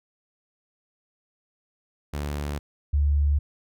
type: tone pair in turn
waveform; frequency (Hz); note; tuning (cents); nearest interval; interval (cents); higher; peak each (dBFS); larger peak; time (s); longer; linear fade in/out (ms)
sawtooth / sine; 72.9 / 72.35; D2 / D2; -12 / -25; unison; 13; first; -24 / -18; second; 2.13-2.59 / 2.93-3.39; neither; 10
effects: none